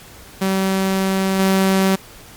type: tone with level steps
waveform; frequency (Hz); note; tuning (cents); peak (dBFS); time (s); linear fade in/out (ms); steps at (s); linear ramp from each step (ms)
sawtooth; 191.6; G3; -39; -12 / -9; 0.41-1.96; 10; 1.39; 5
effects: pink hiss -41 dBFS RMS until 2.36 s + MP3 96 kbps